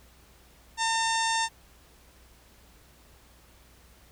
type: harmonic tone with a mistuned harmonic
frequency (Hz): 905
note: A5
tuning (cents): +48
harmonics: 1 / 2 / 3 / 4 / 5 / 6 / 7 / 8 / 9 / 10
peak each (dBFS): -27 / -31 / -37 / -34 / -40 / -36 / -38 / -39 / -40 / -43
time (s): 0.77-1.49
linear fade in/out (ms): 50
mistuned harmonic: 8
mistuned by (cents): +20
effects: added 60 Hz sine -58 dBFS peak until 4.11 s + pink hiss -58 dBFS RMS until 4.11 s